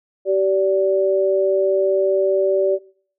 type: tone pair together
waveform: sine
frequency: 384.8 / 579.9 Hz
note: G4 / D5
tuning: -32 / -22 cents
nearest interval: perfect fifth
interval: 710 cents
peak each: -17 dBFS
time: 0.25-2.79 s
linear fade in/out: 50 ms
effects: noise-tail reverb RT60 0.5 s tail -19 dB re dry

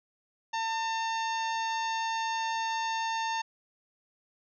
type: harmonic tone with a mistuned harmonic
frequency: 901 Hz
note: A5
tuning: 41 cents sharp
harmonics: 1 / 2 / 3 / 4 / 5 / 6 / 7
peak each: -30 / -37 / -41 / -42 / -45 / -47 / -45 dBFS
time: 0.53-3.42 s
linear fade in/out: 10 ms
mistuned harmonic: 7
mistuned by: +37 cents
effects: none

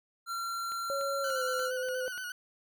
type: tone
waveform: square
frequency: 1368 Hz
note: F6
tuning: 36 cents flat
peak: -34 dBFS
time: 0.26-1.71 s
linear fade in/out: 50 ms
type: click train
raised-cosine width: 0.3 ms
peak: -33 dBFS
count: 6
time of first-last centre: 0.72-2.178 s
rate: 3.43 Hz
type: tone with pitch glide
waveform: sine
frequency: 554.4 to 511.3 Hz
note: C#5 to C5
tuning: 0 to -40 cents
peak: -32 dBFS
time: 0.9-2.08 s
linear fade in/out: 0 ms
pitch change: -140 cents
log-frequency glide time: 1.22-1.42 s
type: tone with vibrato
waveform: 40% pulse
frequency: 1480 Hz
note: F#6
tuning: in tune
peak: -36 dBFS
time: 1.24-2.32 s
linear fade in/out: 2 ms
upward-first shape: square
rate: 8.5 Hz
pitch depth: 37 cents each way
effects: none

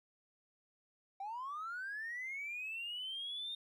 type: linear sweep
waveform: triangle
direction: up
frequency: 760 to 3669 Hz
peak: -37 dBFS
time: 1.2-3.55 s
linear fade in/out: 5 ms
effects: tanh soft clip ceiling -37 dBFS

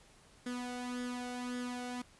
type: tone with flanger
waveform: sawtooth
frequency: 246.9 Hz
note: B3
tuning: in tune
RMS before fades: -40 dBFS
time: 0.46-2.02 s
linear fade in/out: 5 ms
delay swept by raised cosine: 0.58 to 1.4 ms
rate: 1.8 Hz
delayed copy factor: +0.65
effects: pink hiss -62 dBFS RMS until 2.19 s + resampled to 24000 Hz

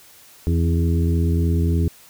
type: harmonic tone with a mistuned harmonic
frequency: 83.3 Hz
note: E2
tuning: 19 cents sharp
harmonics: 1 / 2 / 3 / 4 / 5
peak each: -17 / -23 / -27 / -29 / -31 dBFS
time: 0.47-1.88 s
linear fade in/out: 0 ms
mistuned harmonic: 3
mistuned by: +47 cents
effects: white hiss -48 dBFS RMS until 2.09 s

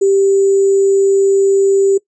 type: tone with sample-and-hold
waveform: sine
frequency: 392 Hz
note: G4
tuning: in tune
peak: -8 dBFS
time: 0.01-1.98 s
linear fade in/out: 10 ms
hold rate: 7350 Hz
effects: noise-tail reverb RT60 0.1 s tail -21 dB re dry + resampled to 22050 Hz

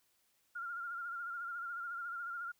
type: tone with vibrato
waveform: sine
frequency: 1396.9 Hz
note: F6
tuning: in tune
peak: -39 dBFS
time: 0.55-2.52 s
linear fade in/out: 10 ms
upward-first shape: sine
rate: 14 Hz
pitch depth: 49 cents each way
effects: white hiss -75 dBFS RMS until 2.59 s

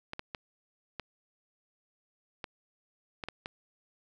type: clicks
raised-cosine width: 0.3 ms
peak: -21 dBFS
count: 8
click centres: 0.134 / 0.194 / 0.348 / 0.997 / 2.442 / 3.238 / 3.286 / 3.459 s
effects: none

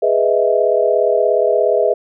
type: chord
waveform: sine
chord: E major seventh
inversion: first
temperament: equal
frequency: 415.3 / 493.9 / 622.3 / 659.3 Hz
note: G#4 / B4 / D#5 / E5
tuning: 0 / 0 / 0 / 0 cents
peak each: -17 dBFS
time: 0.02-1.94 s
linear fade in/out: 10 ms
effects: none

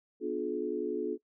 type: chord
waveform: sine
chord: B diminished seventh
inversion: none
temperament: just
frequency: 246.9 / 296.3 / 355.6 / 426.7 Hz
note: B3 / D4 / F4 / Ab4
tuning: 0 / +15 / +31 / +47 cents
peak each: -40 / -37 / -35 / -34 dBFS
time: 0.2-1.18 s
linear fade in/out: 50 ms
effects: noise-tail reverb RT60 0.1 s tail -20 dB re dry

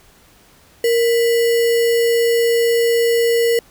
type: tone with sample-and-hold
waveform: sine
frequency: 466.2 Hz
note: A#4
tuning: in tune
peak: -12 dBFS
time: 0.84-3.59 s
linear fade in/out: 2 ms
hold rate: 2450 Hz
effects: pink hiss -50 dBFS RMS until 3.7 s

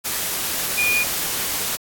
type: tone in noise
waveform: sine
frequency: 2442 Hz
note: D#7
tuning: 33 cents flat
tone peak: -17 dBFS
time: 0.77-1.04 s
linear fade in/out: 20 ms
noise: white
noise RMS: -24 dBFS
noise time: 0.04-1.77 s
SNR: +4 dB
effects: AAC 64 kbps

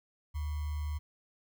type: tone with sample-and-hold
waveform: sine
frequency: 75 Hz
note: D2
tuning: 37 cents sharp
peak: -32 dBFS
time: 0.34-0.99 s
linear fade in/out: 20 ms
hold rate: 1050 Hz
effects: none

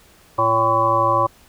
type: harmonic tone with a mistuned harmonic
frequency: 112.6 Hz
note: A2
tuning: 40 cents sharp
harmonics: 1 / 3 / 5 / 7 / 9 / 10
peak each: -27 / -27 / -21 / -26 / -18 / -19 dBFS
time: 0.38-1.27 s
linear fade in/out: 10 ms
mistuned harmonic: 3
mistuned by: +19 cents
effects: pink hiss -51 dBFS RMS until 1.48 s

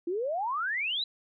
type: exponential sweep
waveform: sine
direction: up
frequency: 329.6 to 4059 Hz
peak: -28 dBFS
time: 0.07-1.04 s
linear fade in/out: 5 ms
effects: none

